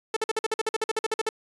sawtooth tone bursts, 440 Hz, A4, in tune, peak -19 dBFS, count 16, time 0.14-1.29 s, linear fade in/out 2 ms, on 25 ms, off 50 ms, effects resampled to 24000 Hz

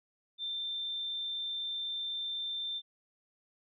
sine tone, 3572 Hz, A7, 25 cents sharp, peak -34 dBFS, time 0.38-2.82 s, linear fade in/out 50 ms, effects none

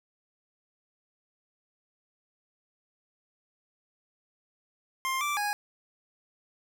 25% pulse tone with pitch steps, 1056 / 1171 / 826 Hz, C6 / D6 / G#5, +16 / -5 / -10 cents, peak -24 dBFS, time 5.05-5.53 s, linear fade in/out 0 ms, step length 160 ms, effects none

